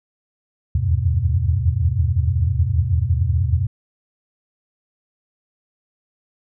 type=tone cluster; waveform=sine; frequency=77 / 82.4 / 88.8 / 98.5 / 124 Hz; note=D#2 / E2 / F2 / G2 / B2; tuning=-17 / 0 / +29 / +9 / +7 cents; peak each=-22 dBFS; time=0.75-3.67 s; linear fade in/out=5 ms; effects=none